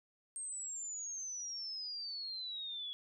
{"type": "exponential sweep", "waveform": "sine", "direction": "down", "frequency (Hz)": [8550, 3353], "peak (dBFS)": -40, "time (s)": [0.36, 2.93], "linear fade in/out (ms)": 0, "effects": []}